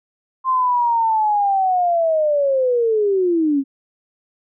sine linear sweep, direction down, 1053 to 266 Hz, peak -14 dBFS, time 0.44-3.64 s, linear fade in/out 50 ms, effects none

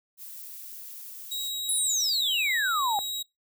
violet noise, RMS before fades -42 dBFS, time 0.17-1.53 s, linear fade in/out 50 ms
sawtooth tone, 3827 Hz, A#7, 45 cents sharp, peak -27 dBFS, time 1.31-3.23 s, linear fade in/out 10 ms
sine exponential sweep, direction down, 11175 to 784 Hz, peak -24 dBFS, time 1.69-2.99 s, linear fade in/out 0 ms
effects noise-tail reverb RT60 0.2 s tail -23 dB re dry

